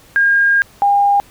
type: tone pair in turn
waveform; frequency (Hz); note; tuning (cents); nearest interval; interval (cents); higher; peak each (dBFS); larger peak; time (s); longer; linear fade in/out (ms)
sine; 1617 / 806.8; G#6 / G5; -47 / +50; octave; 1203; first; -9; neither; 0.16-0.62 / 0.82-1.2; first; 0
effects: pink hiss -46 dBFS RMS until 1.3 s